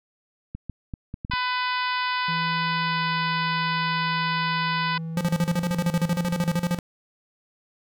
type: clicks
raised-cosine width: 5 ms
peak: -20 dBFS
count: 7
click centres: 0.55 / 0.697 / 0.938 / 1.141 / 1.249 / 1.299 / 1.336 s
type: harmonic tone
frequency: 500 Hz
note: B4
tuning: 21 cents sharp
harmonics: 2 / 3 / 4 / 5 / 6 / 7 / 8 / 9 / 10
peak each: -26 / -30 / -32 / -34 / -36 / -37 / -38 / -39 / -40 dBFS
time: 1.31-4.98 s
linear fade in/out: 5 ms
type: tone with pitch glide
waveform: triangle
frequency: 164.81 to 163.29 Hz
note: E3 to E3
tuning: 0 to -16 cents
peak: -27 dBFS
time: 2.28-6.56 s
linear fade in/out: 5 ms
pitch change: -16 cents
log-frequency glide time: 2.86-2.98 s
type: tone with tremolo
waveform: square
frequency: 174.61 Hz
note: F3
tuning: in tune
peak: -21 dBFS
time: 5.17-6.79 s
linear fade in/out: 2 ms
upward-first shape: square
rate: 13 Hz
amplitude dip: 80%
effects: none